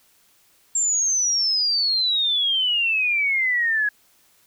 sine exponential sweep, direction down, 7459 to 1661.2 Hz, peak -18 dBFS, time 0.75-3.89 s, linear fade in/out 5 ms, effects white hiss -59 dBFS RMS until 4.46 s

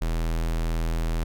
square tone, 41 Hz, E1, 9 cents flat, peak -24 dBFS, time 0.01-1.24 s, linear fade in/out 10 ms, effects none

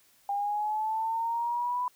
sine linear sweep, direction up, 800 to 997 Hz, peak -27 dBFS, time 0.29-1.88 s, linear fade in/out 2 ms, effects white hiss -63 dBFS RMS until 1.95 s

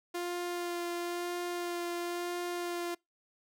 sawtooth tone with vibrato, 349.2 Hz, F4, in tune, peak -30 dBFS, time 0.14-2.95 s, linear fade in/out 10 ms, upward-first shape sine, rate 0.99 Hz, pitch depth 13 cents each way, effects noise-tail reverb RT60 0.2 s tail -26 dB re dry

